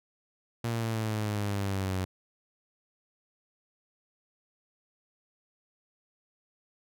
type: exponential sweep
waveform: sawtooth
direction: down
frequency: 117.7 to 92.4 Hz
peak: -25 dBFS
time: 0.64-2.05 s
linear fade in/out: 5 ms
effects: none